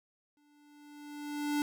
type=tone with exponential growth; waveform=square; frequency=293.4 Hz; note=D4; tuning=2 cents flat; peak=-28 dBFS; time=0.37-1.62 s; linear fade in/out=1 ms; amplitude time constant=270 ms; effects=none